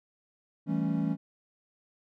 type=chord; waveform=triangle; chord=A dominant seventh; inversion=second; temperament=equal; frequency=164.81 / 196 / 220 / 277.2 Hz; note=E3 / G3 / A3 / C#4; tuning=0 / 0 / 0 / 0 cents; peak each=-29 / -31 / -31 / -30 dBFS; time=0.66-1.17 s; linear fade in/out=50 ms; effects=none